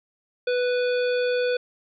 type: harmonic tone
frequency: 494.5 Hz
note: B4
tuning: 2 cents sharp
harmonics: 1 / 3 / 5 / 7 / 9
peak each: -21 / -31 / -35 / -38 / -40 dBFS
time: 0.47-1.57 s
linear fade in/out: 5 ms
effects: none